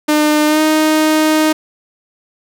sawtooth tone with pitch glide, 302 to 310.8 Hz, D4 to D#4, +48 to -2 cents, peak -6 dBFS, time 0.08-1.53 s, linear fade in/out 10 ms, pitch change +50 cents, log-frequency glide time 0.46-0.61 s, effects none

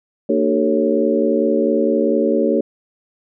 sine tone cluster, 229.4 / 300.3 / 382.9 / 447.4 / 551 Hz, A#3 / D4 / G4 / A4 / C#5, -28 / +39 / -41 / +29 / -11 cents, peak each -20 dBFS, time 0.29-2.61 s, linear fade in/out 5 ms, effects none

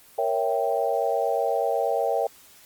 sine chord, A# diminished seventh, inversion none, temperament equal, 466.2 / 554.4 / 659.3 / 784 Hz, A#4 / C#5 / E5 / G5, 0 / 0 / 0 / 0 cents, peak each -27 dBFS, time 0.18-2.27 s, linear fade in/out 5 ms, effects white hiss -52 dBFS RMS until 2.65 s + Opus 24 kbps

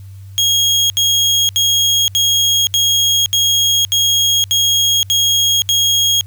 30% pulse tone bursts, 3275 Hz, G#7, 25 cents flat, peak -8 dBFS, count 10, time 0.38-6.21 s, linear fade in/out 0 ms, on 520 ms, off 70 ms, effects added 97 Hz sine -31 dBFS peak until 6.26 s + white hiss -53 dBFS RMS until 6.26 s

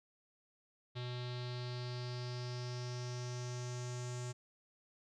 square tone with low-pass filter sweep, 123.47 Hz, B2, in tune, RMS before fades -42 dBFS, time 0.95-4.33 s, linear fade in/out 20 ms, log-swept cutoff 3800 to 7200 Hz, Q 4.5, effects none

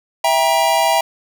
square chord, E diminished, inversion none, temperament just, 659.3 / 791.1 / 949.3 Hz, E5 / G5 / Bb5, 0 / +16 / +31 cents, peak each -18 dBFS, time 0.24-1.01 s, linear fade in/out 5 ms, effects none

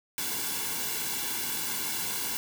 white noise with comb filter, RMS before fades -32 dBFS, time 0.18-2.37 s, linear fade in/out 0 ms, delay 1.6 ms, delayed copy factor -0.75, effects none

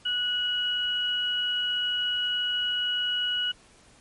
sine tone pair together, 1471.9 / 2920 Hz, F#6 / F#7, -9 / -24 cents, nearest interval octave, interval 1185 cents, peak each -32 / -25 dBFS, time 0.05-3.52 s, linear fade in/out 10 ms, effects pink hiss -56 dBFS RMS until 4 s + MP3 48 kbps

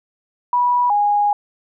sine tone pair in turn, 977 / 823.6 Hz, B5 / G#5, -19 / -15 cents, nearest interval minor third, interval 296 cents, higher first, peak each -13 dBFS, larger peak neither, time 0.53-0.9 / 0.9-1.33 s, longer second, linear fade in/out 2 ms, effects none

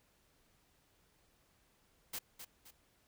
white noise with echo, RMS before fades -41 dBFS, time 2.13-2.19 s, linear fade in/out 10 ms, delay 260 ms, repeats 2, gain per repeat -8 dB, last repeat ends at 2.71 s, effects pink hiss -72 dBFS RMS until 3.07 s

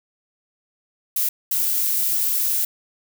violet noise bursts at uneven times, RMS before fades -21 dBFS, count 2, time 1.16-1.29 / 1.51-2.65 s, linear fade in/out 5 ms, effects none

